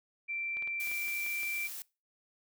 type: tone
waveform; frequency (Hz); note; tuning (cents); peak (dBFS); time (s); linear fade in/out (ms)
sine; 2349; D7; 0; -34; 0.28-1.68; 20
type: clicks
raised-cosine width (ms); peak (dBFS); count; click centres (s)
0.3; -33; 8; 0.57 / 0.624 / 0.675 / 0.873 / 0.915 / 1.082 / 1.264 / 1.432
type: noise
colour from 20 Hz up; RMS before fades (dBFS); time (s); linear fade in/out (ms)
blue; -42; 0.8-1.82; 0
effects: noise-tail reverb RT60 0.3 s tail -23 dB re dry